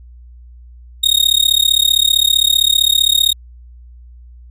40% pulse tone with amplitude modulation, 3729 Hz, A#7, in tune, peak -5 dBFS, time 1.03-3.33 s, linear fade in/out 10 ms, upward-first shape sine, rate 35.4 Hz, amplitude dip 100%, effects added 60 Hz sine -36 dBFS peak until 4.5 s

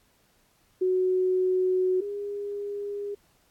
sine tone pair in turn, 370 / 407 Hz, F#4 / G#4, 0 / -35 cents, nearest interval major second, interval 165 cents, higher second, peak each -21 / -30 dBFS, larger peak first, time 0.81-2.01 / 2.01-3.15 s, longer first, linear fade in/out 10 ms, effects pink hiss -65 dBFS RMS until 3.5 s + AAC 64 kbps

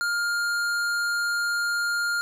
triangle tone with hard clipping, 1408 Hz, F6, 14 cents sharp, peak -25 dBFS, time 0.01-2.21 s, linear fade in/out 0 ms, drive 17 dB, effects none

